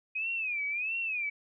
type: tone with vibrato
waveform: sine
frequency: 2493 Hz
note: D#7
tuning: 3 cents sharp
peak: -30 dBFS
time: 0.15-1.3 s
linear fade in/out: 10 ms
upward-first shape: sine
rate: 1.5 Hz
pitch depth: 160 cents each way
effects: none